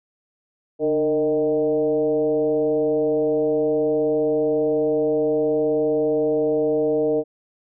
sine tone with frequency modulation, 459.7 Hz, A#4, 24 cents flat, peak -17 dBFS, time 0.79-7.24 s, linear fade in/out 50 ms, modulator 159 Hz, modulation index 0.93, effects none

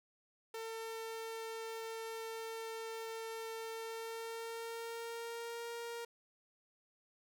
sawtooth tone with pitch glide, 450.4 to 468.2 Hz, A4 to A#4, +40 to +8 cents, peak -38 dBFS, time 0.54-6.05 s, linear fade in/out 5 ms, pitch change +68 cents, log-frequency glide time 3.74-5.69 s, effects none

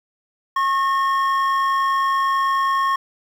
triangle tone pair together, 1087.5 / 1829 Hz, C#6 / A#6, -33 / -33 cents, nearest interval major sixth, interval 900 cents, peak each -15 / -25 dBFS, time 0.56-2.96 s, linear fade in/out 5 ms, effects 8-bit

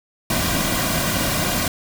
pink noise with comb filter, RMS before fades -21 dBFS, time 0.3-1.68 s, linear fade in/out 2 ms, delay 2.3 ms, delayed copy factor -0.6, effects none

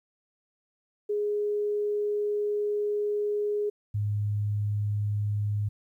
sine tone pair in turn, 415.3 / 103.83 Hz, G#4 / G#2, 0 / 0 cents, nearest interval 2 octaves, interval 2400 cents, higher first, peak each -25 dBFS, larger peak neither, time 1.09-3.7 / 3.94-5.69 s, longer first, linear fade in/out 10 ms, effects 11-bit

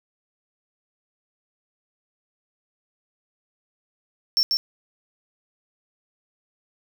triangle tone with echo, 5420 Hz, E8, 47 cents sharp, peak -15 dBFS, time 4.37-4.43 s, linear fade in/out 0 ms, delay 140 ms, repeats 1, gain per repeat -3 dB, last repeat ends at 4.57 s, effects none

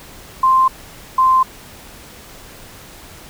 sine tone pair in turn, 1046.5 / 1041.3 Hz, C6 / C6, 0 / -9 cents, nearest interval unison, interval 9 cents, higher first, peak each -9 dBFS, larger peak neither, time 0.43-0.68 / 1.18-1.43 s, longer neither, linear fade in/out 5 ms, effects pink hiss -39 dBFS RMS until 3.29 s

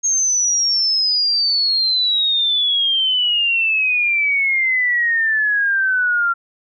sine exponential sweep, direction down, 6500 to 1372 Hz, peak -14 dBFS, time 0.03-6.34 s, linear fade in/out 20 ms, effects none

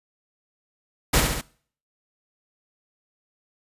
pink noise with echo, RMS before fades -18 dBFS, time 1.13-1.21 s, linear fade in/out 10 ms, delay 68 ms, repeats 3, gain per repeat -4 dB, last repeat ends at 1.414 s, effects noise-tail reverb RT60 0.5 s tail -22 dB re dry + resampled to 32000 Hz

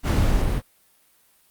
brown noise with level ramp, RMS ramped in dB -17 to -23 dBFS, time 0.03-0.62 s, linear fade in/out 50 ms, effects white hiss -60 dBFS RMS until 1.5 s + Opus 48 kbps

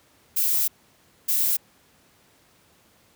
violet noise bursts at uneven times, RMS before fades -22 dBFS, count 2, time 0.36-0.68 / 1.28-1.57 s, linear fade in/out 10 ms, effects pink hiss -59 dBFS RMS until 3.15 s + high-pass 80 Hz 12 dB/octave

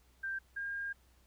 sine tone pair in turn, 1576 / 1612.8 Hz, G6 / G6, +9 / +49 cents, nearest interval unison, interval 40 cents, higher second, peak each -35 / -36 dBFS, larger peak first, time 0.23-0.39 / 0.56-0.93 s, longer second, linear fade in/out 10 ms, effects added 62 Hz sine -65 dBFS peak until 1.26 s + pink hiss -70 dBFS RMS until 1.26 s

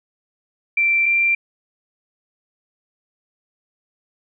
sine tone pair in turn, 2349 / 2364 Hz, D7 / D7, 0 / +11 cents, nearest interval unison, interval 11 cents, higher second, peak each -14 / -14 dBFS, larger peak neither, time 0.77-1.06 / 1.06-1.35 s, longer neither, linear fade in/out 5 ms, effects none

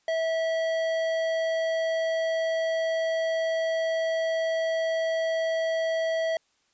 sine tone with tanh clipping, 651 Hz, E5, 22 cents flat, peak -26 dBFS, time 0.08-6.37 s, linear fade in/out 2 ms, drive 14 dB, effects white hiss -69 dBFS RMS until 6.73 s + resampled to 16000 Hz

